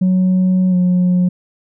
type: tone with pitch glide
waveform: sine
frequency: 185 to 180.15 Hz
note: F#3 to F#3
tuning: 0 to -46 cents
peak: -8 dBFS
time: 0.01-1.29 s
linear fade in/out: 10 ms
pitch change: -46 cents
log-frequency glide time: 0.7-0.75 s
effects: tanh soft clip ceiling -9 dBFS